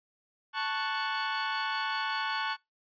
sawtooth chord, F# minor, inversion first, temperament equal, 880 / 1108.7 / 1480 Hz, A5 / C#6 / F#6, 0 / 0 / 0 cents, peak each -30 / -31 / -30 dBFS, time 0.53-2.57 s, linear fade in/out 50 ms, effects noise-tail reverb RT60 0.2 s tail -25 dB re dry + resampled to 11025 Hz

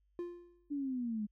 triangle tone with exponential decay, 349.2 Hz, F4, in tune, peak -33 dBFS, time 0.19-0.7 s, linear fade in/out 1 ms, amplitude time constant 110 ms
sine linear sweep, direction down, 293.7 to 204.3 Hz, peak -34 dBFS, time 0.7-1.27 s, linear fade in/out 20 ms
effects added 50 Hz sine -70 dBFS peak until 1.31 s

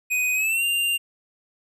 square tone with pitch glide, 2498 to 2788 Hz, D#7 to F7, +6 to -4 cents, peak -21 dBFS, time 0.1-0.98 s, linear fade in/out 20 ms, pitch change +190 cents, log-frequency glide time 0.34-0.64 s, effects none

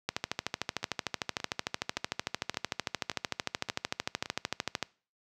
two click trains, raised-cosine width 0.2 ms, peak -12 / -21 dBFS, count 64 / 7, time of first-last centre 0.09-4.827 / 0.83-4.259 s, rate 13.3 / 1.75 Hz, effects noise-tail reverb RT60 0.4 s tail -23 dB re dry + high-pass 80 Hz 12 dB/octave

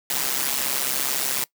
white noise with amplitude modulation, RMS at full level -21 dBFS, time 0.1-1.44 s, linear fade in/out 2 ms, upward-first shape sine, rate 134 Hz, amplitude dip 80%, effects noise-tail reverb RT60 0.1 s tail -21 dB re dry + high-pass 150 Hz 12 dB/octave

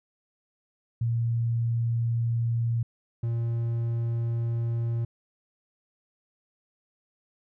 sine / triangle tone pair in turn, 116.54 / 116.54 Hz, A#2 / A#2, 0 / 0 cents, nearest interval unison, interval 0 cents, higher neither, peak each -23 dBFS, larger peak neither, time 1.01-2.83 / 3.23-5.05 s, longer neither, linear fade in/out 5 ms, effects none

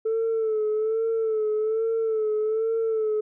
sine tone with vibrato, 440 Hz, A4, in tune, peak -20 dBFS, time 0.05-3.21 s, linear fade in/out 10 ms, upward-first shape sine, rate 1.2 Hz, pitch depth 51 cents each way, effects tanh soft clip ceiling -19 dBFS

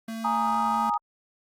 square tone with pitch glide, 225.2 to 223.8 Hz, A3 to A3, +40 to +30 cents, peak -32 dBFS, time 0.08-0.9 s, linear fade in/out 5 ms, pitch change -10 cents, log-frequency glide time 0.31-0.49 s
sine chord, Ab suspended second, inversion none, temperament equal, 830.6 / 932.3 / 1244.5 Hz, Ab5 / Bb5 / Eb6, 0 / 0 / 0 cents, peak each -27 dBFS, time 0.24-0.98 s, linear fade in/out 10 ms
click train, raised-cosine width 0.2 ms, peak -29 dBFS, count 4, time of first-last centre 0.35-0.939 s, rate 5.09 Hz
effects Opus 32 kbps

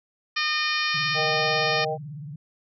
harmonic tone, 610 Hz, D#5, 34 cents flat, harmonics 2 / 3 / 4 / 5 / 6 / 7 / 8 / 9, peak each -30 / -28 / -28 / -33 / -34 / -33 / -33 / -34 dBFS, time 0.36-1.85 s, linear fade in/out 10 ms
sine tone with vibrato, 147.1 Hz, D3, 3 cents sharp, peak -34 dBFS, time 0.94-2.36 s, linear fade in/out 5 ms, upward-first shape sine, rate 18 Hz, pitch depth 160 cents each way
sine chord, Eb major, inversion second, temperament equal, 466.2 / 622.3 / 784 Hz, Bb4 / Eb5 / G5, 0 / 0 / 0 cents, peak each -29 dBFS, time 1.14-1.98 s, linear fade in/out 50 ms
effects none

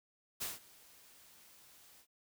white noise with ADSR envelope, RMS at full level -38 dBFS, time 0.4-2.07 s, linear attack 19 ms, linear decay 170 ms, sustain -23 dB, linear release 75 ms, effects none

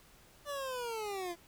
25% pulse linear sweep, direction down, 587.3 to 334.6 Hz, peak -33 dBFS, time 0.45-1.36 s, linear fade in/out 50 ms, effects pink hiss -61 dBFS RMS until 1.47 s

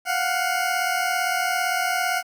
20% pulse tone pair together, 702.3 / 740 Hz, F5 / F#5, +10 / 0 cents, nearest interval minor second, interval 90 cents, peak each -20 / -19 dBFS, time 0.05-2.23 s, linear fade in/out 50 ms, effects 9-bit

